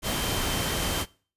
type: tone in noise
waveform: sine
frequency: 3119 Hz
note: G7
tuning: 9 cents flat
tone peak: -36 dBFS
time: 0.02-1.06 s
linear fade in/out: 50 ms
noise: pink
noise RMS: -28 dBFS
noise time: 0.02-1.06 s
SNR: -11 dB
effects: noise-tail reverb RT60 0.4 s tail -22 dB re dry + resampled to 32000 Hz